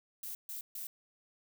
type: noise bursts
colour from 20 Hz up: violet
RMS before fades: -42 dBFS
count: 3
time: 0.23-0.87 s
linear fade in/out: 2 ms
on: 120 ms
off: 140 ms
effects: none